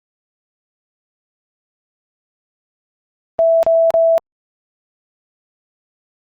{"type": "tone bursts", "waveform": "sine", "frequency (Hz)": 659.3, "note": "E5", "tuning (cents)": 0, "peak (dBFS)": -9, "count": 3, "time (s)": [3.39, 4.18], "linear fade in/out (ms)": 0, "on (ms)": 240, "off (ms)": 35, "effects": ["Opus 24 kbps"]}